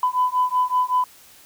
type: beating tone pair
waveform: sine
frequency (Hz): 1000 / 1005.3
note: B5 / B5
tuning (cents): +21 / +30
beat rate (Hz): 5.3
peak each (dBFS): -20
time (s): 0.03-1.04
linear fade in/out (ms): 2
effects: tanh soft clip ceiling -10 dBFS + white hiss -49 dBFS RMS until 1.45 s